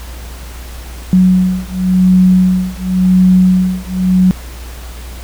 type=beating tone pair; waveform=sine; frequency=184 / 184.92 Hz; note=F#3 / F#3; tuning=-9 / -1 cents; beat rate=0.92 Hz; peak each=-10 dBFS; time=1.13-4.31 s; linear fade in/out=0 ms; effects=added 60 Hz sine -26 dBFS peak until 5.23 s + pink hiss -34 dBFS RMS until 5.23 s